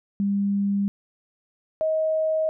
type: tone pair in turn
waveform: sine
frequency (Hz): 200.1 / 631.6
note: G3 / D#5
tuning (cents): +36 / +26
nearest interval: octave + minor sixth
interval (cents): 1990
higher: second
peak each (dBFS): -20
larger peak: neither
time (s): 0.2-0.88 / 1.81-2.49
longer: neither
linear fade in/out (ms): 0
effects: none